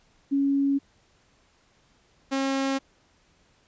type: tone pair in turn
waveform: sine / sawtooth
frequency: 277.9 / 270.5 Hz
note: C#4 / C#4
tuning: +4 / -42 cents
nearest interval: unison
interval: 46 cents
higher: first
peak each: -20 dBFS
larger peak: neither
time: 0.31-0.79 / 2.31-2.79 s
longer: neither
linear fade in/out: 20 ms
effects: pink hiss -63 dBFS RMS until 3.67 s + resampled to 16000 Hz